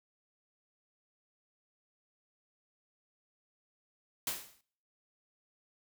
white noise with exponential decay, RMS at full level -32 dBFS, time 4.27-4.61 s, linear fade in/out 2 ms, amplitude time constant 72 ms, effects noise-tail reverb RT60 0.6 s tail -24 dB re dry

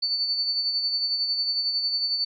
sine tone with tremolo, 4500 Hz, C#8, 25 cents sharp, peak -21 dBFS, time 0.02-2.25 s, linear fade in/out 10 ms, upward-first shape sine, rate 11 Hz, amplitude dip 45%, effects none

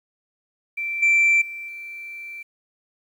sine tone with level steps, 2343 Hz, D7, 5 cents flat, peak -24 / -12 / -31 / -33 dBFS, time 0.77-2.43 s, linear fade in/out 10 ms, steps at 1.02 / 1.41 / 1.68 s, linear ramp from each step 10 ms, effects tanh soft clip ceiling -12 dBFS + 9-bit

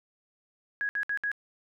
sine tone bursts, 1661.2 Hz, G#6, in tune, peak -27 dBFS, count 4, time 0.81-1.316 s, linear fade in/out 0 ms, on 80 ms, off 62 ms, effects none

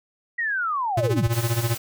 sine linear sweep, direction down, 1934 to 46.31 Hz, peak -22 dBFS, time 0.38-1.28 s, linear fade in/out 10 ms
square tone with tremolo, 116.54 Hz, A#2, in tune, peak -19 dBFS, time 0.97-1.75 s, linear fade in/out 5 ms, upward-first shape sine, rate 15 Hz, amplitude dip 80%
white noise, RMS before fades -33 dBFS, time 1.32-1.78 s, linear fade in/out 10 ms
effects none

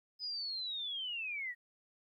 sine linear sweep, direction down, 5050 to 1864.7 Hz, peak -37 dBFS, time 0.19-1.55 s, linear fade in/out 50 ms, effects 13-bit

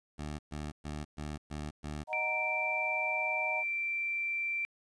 15% pulse tone bursts, 75 Hz, D2, 37 cents sharp, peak -31 dBFS, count 6, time 0.18-2.04 s, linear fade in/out 20 ms, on 210 ms, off 120 ms
sine chord, D# minor, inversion none, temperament equal, 622.3 / 740 / 932.3 Hz, D#5 / F#5 / A#5, 0 / 0 / 0 cents, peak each -38 / -39 / -39 dBFS, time 2.07-3.64 s, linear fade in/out 50 ms
sine tone, 2349 Hz, D7, in tune, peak -31 dBFS, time 2.13-4.65 s, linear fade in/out 0 ms
effects resampled to 22050 Hz + 11-bit

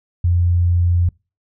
sine tone, 87.31 Hz, F2, in tune, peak -12 dBFS, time 0.24-1.09 s, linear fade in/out 5 ms, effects noise-tail reverb RT60 0.3 s tail -26 dB re dry

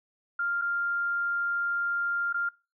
sine tone with dropouts, 1396.9 Hz, F6, in tune, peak -26 dBFS, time 0.39-2.49 s, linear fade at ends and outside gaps 5 ms, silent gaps 0.615-0.619 / 2.328-2.342 s, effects noise-tail reverb RT60 0.3 s tail -23 dB re dry

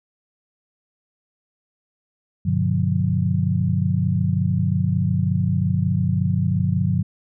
sine chord, G major seventh, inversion none, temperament equal with one note detuned, 98 / 123.47 / 146.83 / 180.25 Hz, G2 / B2 / D3 / F#3, 0 / 0 / 0 / -45 cents, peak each -22 / -25 / -23 / -22 dBFS, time 2.45-7.03 s, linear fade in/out 10 ms, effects none

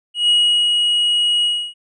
triangle tone with ADSR envelope, 2900 Hz, F#7, 35 cents flat, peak -9 dBFS, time 0.14-1.74 s, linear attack 150 ms, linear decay 390 ms, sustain -3 dB, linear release 300 ms, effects resampled to 24000 Hz

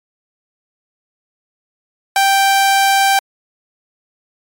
sawtooth tone, 784 Hz, G5, in tune, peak -6 dBFS, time 2.16-3.19 s, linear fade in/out 2 ms, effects MP3 64 kbps

